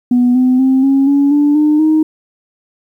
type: tone with pitch steps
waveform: sine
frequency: 245.9 / 254.4 / 263.2 / 272.4 / 281.8 / 291.6 / 301.7 / 312.1 Hz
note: B3 / C4 / C4 / C#4 / C#4 / D4 / D4 / D#4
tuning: -7 / -48 / +10 / -30 / +29 / -12 / +47 / +5 cents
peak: -6 dBFS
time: 0.11-2.03 s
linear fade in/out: 5 ms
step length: 240 ms
effects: tanh soft clip ceiling -4 dBFS + 8-bit

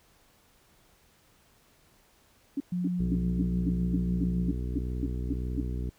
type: tone bursts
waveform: sine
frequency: 279.4 Hz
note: C#4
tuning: 14 cents sharp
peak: -26 dBFS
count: 12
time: 2.57-5.606 s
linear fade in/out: 5 ms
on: 33 ms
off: 240 ms
type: tone with vibrato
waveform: sine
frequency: 178 Hz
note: F3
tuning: 33 cents sharp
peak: -27 dBFS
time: 2.72-4.51 s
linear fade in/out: 5 ms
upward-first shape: sine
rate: 1.7 Hz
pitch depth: 9 cents each way
type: harmonic tone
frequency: 61.74 Hz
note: B1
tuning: in tune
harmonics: 1 / 2 / 3 / 4 / 5 / 6 / 7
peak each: -31 / -37 / -41 / -43 / -45 / -47 / -48 dBFS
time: 2.99-5.9 s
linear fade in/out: 10 ms
effects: pink hiss -63 dBFS RMS until 5.98 s

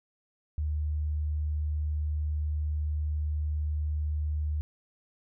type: tone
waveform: sine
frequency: 75.6 Hz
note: D#2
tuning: 49 cents flat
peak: -27 dBFS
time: 0.58-4.61 s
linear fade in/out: 0 ms
effects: none

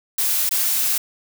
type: noise with dropouts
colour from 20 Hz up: blue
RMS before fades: -20 dBFS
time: 0.18-0.98 s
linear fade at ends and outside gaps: 5 ms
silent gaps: 0.493-0.51 s
effects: none

